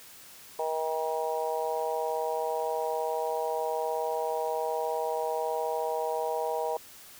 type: harmonic tone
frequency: 158.9 Hz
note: D#3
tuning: 37 cents sharp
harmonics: 3 / 4 / 5 / 6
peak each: -32 / -33 / -34 / -35 dBFS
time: 0.59-6.77 s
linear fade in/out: 2 ms
effects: white hiss -50 dBFS RMS until 7.19 s